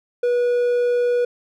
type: tone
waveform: triangle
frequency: 486 Hz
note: B4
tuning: 28 cents flat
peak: -14 dBFS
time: 0.23-1.25 s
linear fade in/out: 5 ms
effects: none